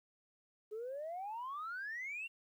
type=exponential sweep; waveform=sine; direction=up; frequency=415.3 to 2794 Hz; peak=-39 dBFS; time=0.71-2.28 s; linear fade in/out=20 ms; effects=tanh soft clip ceiling -37 dBFS + 12-bit